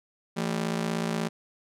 sawtooth ring-modulated tone, 196.3 Hz, G3, 3 cents sharp, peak -20 dBFS, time 0.36-1.29 s, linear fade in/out 20 ms, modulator 28.3 Hz, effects low-pass 10000 Hz 12 dB/octave

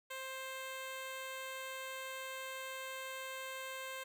10% pulse tone, 526 Hz, C5, 9 cents sharp, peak -34 dBFS, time 0.1-4.04 s, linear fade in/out 10 ms, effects none

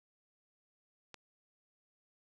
click, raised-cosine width 0.2 ms, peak -30 dBFS, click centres 1.143 s, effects 11-bit

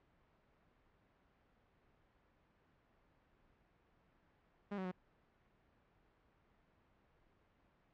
sawtooth tone with pitch steps, 203.1 / 187.8 / 182.7 Hz, G#3 / F#3 / F#3, -38 / +26 / -22 cents, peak -36 dBFS, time 4.71-4.917 s, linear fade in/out 10 ms, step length 69 ms, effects pink hiss -73 dBFS RMS until 7.93 s + low-pass 2000 Hz 12 dB/octave

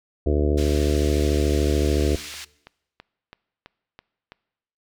harmonic tone, 73.7 Hz, D2, 7 cents sharp, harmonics 1 / 2 / 3 / 4 / 5 / 6 / 7 / 8 / 9, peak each -20 / -31 / -33 / -26 / -25 / -27 / -31 / -39 / -34 dBFS, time 0.26-2.16 s, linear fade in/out 5 ms
white band-pass noise, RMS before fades -37 dBFS, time 0.57-2.45 s, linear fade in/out 10 ms, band 1700 to 5500 Hz, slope 12 dB/octave
click train, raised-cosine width 0.3 ms, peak -25 dBFS, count 8, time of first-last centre 2.01-4.32 s, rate 3.03 Hz
effects noise-tail reverb RT60 0.9 s tail -22 dB re dry

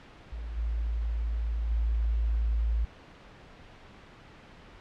sine tone with level steps, 56 Hz, A1, 31 cents sharp, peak -34 / -27 / -24 dBFS, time 0.32-2.85 s, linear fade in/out 5 ms, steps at 0.56 / 1.69 s, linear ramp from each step 20 ms, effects pink hiss -51 dBFS RMS until 4.8 s + low-pass 3000 Hz 12 dB/octave

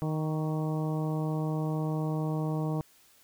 harmonic tone with a mistuned harmonic, 155.56 Hz, D#3, in tune, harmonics 1 / 2 / 3 / 4 / 5 / 6 / 7, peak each -29 / -35 / -39 / -41 / -43 / -45 / -46 dBFS, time 0.02-2.81 s, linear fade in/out 0 ms, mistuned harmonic 7, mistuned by +32 cents, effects white hiss -61 dBFS RMS until 3.23 s

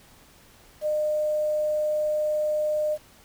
sine tone with quantisation, 607 Hz, D#5, 43 cents flat, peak -22 dBFS, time 0.81-2.98 s, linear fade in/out 50 ms, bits 8, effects pink hiss -54 dBFS RMS until 3.24 s

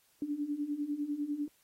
sine beating tone pair, 285.7 / 295.7 Hz, D4 / D4, -48 / +12 cents, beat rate 10 Hz, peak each -38 / -34 dBFS, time 0.22-1.48 s, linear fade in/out 2 ms, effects white hiss -69 dBFS RMS until 1.63 s + AAC 48 kbps

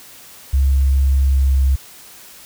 sine tone with pitch glide, 67.9 to 67.2 Hz, C#2 to C2, -35 to +47 cents, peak -10 dBFS, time 0.53-1.76 s, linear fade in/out 10 ms, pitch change -18 cents, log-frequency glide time 1.29-1.56 s, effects tanh soft clip ceiling -7 dBFS + white hiss -41 dBFS RMS until 2.45 s

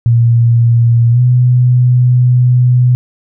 sine tone with pitch glide, 117.4 to 124.38 Hz, A#2 to B2, +13 to +13 cents, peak -5 dBFS, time 0.06-2.95 s, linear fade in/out 0 ms, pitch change +100 cents, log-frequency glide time 1.11-1.2 s, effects none

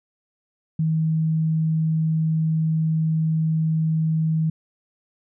sine tone, 159.3 Hz, D#3, 41 cents sharp, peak -18 dBFS, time 0.79-4.5 s, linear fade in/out 5 ms, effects none

